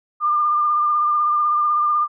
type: tone with vibrato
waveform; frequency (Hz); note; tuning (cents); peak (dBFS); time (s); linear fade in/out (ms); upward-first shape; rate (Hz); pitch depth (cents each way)
sine; 1200; D6; +37; -15; 0.2-2.08; 50; sine; 16; 21
effects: none